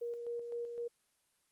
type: tone with tremolo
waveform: sine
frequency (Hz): 473.3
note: A#4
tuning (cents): +26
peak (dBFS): -36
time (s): 0.01-0.88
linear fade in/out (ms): 10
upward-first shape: square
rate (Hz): 3.9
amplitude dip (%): 40
effects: white hiss -75 dBFS RMS until 1.51 s + Opus 24 kbps